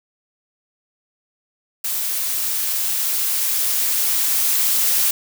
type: noise with level ramp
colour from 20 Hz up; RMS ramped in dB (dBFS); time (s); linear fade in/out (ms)
blue; -23 to -17; 1.84-5.11; 5
effects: none